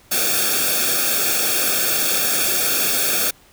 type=noise with comb filter; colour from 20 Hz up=white; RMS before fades=-19 dBFS; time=0.11-3.31 s; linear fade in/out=10 ms; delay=1 ms; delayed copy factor=-1; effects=pink hiss -51 dBFS RMS until 3.52 s